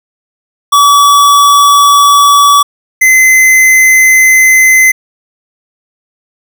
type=tone pair in turn; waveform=square; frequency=1143 / 2050 Hz; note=D6 / C7; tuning=-47 / -36 cents; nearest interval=minor seventh; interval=1011 cents; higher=second; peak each=-3 dBFS; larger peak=neither; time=0.72-2.63 / 3.01-4.92 s; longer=neither; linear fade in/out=10 ms; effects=none